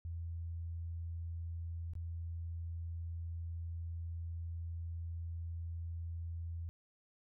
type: tone with dropouts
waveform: sine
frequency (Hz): 83.8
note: E2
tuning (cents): +29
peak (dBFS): -39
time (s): 0.05-6.69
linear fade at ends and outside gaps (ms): 0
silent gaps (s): 1.935-1.953
effects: none